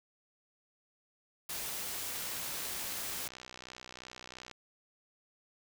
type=noise; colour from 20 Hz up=white; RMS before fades=-39 dBFS; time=1.49-3.28 s; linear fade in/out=5 ms
type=click train; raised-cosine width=0.2 ms; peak=-29 dBFS; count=149; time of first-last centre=2.16-4.513 s; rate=62.9 Hz
effects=none